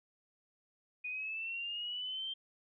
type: linear sweep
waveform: sine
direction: up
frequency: 2462 to 3163 Hz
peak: -37 dBFS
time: 1.04-2.34 s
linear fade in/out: 10 ms
effects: none